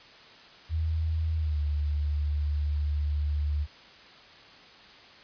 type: tone with pitch glide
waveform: sine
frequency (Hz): 80 to 73.79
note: D#2 to D2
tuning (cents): +49 to +9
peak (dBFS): -25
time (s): 0.69-3.67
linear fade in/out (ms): 50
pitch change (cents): -140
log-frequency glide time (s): 1.36-1.59
effects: white hiss -51 dBFS RMS until 5.23 s + resampled to 11025 Hz